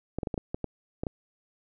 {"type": "clicks", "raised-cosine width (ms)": 2, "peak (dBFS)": -17, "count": 9, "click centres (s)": [0.186, 0.232, 0.272, 0.342, 0.378, 0.545, 0.643, 1.035, 1.068], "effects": []}